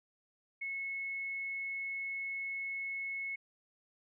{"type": "tone", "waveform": "sine", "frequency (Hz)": 2190, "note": "C#7", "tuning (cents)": -22, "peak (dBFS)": -36, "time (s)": [0.61, 3.36], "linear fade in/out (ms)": 10, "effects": []}